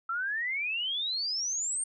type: exponential sweep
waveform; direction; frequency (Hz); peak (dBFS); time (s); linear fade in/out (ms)
sine; up; 1318.5 to 8870; -29; 0.09-1.84; 5
effects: none